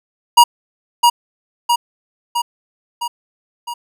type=tone with echo; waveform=square; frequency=953 Hz; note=A#5; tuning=38 cents sharp; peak=-4 dBFS; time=0.37-0.44 s; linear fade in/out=10 ms; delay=660 ms; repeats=5; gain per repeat=-4 dB; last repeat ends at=3.74 s; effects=none